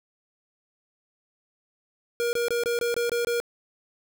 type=tone bursts; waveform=square; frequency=474.3 Hz; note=A#4; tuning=30 cents sharp; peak=-24 dBFS; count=8; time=2.2-3.401 s; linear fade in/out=0 ms; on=130 ms; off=23 ms; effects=none